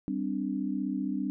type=chord; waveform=sine; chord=G suspended fourth; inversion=none; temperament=equal with one note detuned; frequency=196 / 258.3 / 293.7 Hz; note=G3 / C4 / D4; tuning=0 / -22 / 0 cents; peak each=-33 / -33 / -33 dBFS; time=0.08-1.3 s; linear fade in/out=0 ms; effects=none